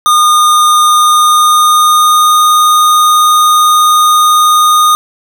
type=tone with pitch glide; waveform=square; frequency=1221 to 1230.2 Hz; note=D#6 to D#6; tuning=-33 to -20 cents; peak=-5 dBFS; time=0.06-4.95 s; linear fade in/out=0 ms; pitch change=+13 cents; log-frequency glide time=0.91-2.39 s; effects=none

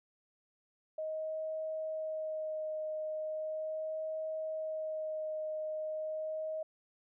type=tone with vibrato; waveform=sine; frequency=626 Hz; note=D#5; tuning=10 cents sharp; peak=-35 dBFS; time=0.98-6.63 s; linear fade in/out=5 ms; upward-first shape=sine; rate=0.38 Hz; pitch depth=14 cents each way; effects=none

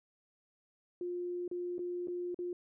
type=tone with dropouts; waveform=sine; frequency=353.9 Hz; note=F4; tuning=23 cents sharp; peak=-35 dBFS; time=1.01-2.53 s; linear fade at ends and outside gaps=2 ms; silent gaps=1.479-1.513 / 1.782-1.791 / 2.073-2.082 / 2.345-2.389 s; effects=none

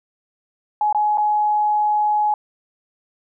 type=tone with dropouts; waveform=sine; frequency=842 Hz; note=G#5; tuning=24 cents sharp; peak=-15 dBFS; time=0.81-2.34 s; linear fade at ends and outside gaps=2 ms; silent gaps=0.927-0.947 / 1.174-1.181 s; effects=none

